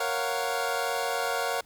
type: chord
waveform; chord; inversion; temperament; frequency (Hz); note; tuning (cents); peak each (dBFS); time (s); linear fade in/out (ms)
25% pulse; Gb major seventh; first; equal; 466.2 / 554.4 / 698.5 / 740; Bb4 / Db5 / F5 / Gb5; 0 / 0 / 0 / 0; -29; 0-1.61; 5
effects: pink hiss -59 dBFS RMS until 1.65 s